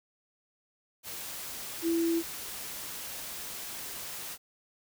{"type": "tone in noise", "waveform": "sine", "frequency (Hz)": 333.4, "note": "E4", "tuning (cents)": 20, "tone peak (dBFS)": -25, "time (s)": [1.82, 2.23], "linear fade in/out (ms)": 50, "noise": "white", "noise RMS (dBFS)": -40, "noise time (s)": [1.03, 4.38], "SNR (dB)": 12, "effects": []}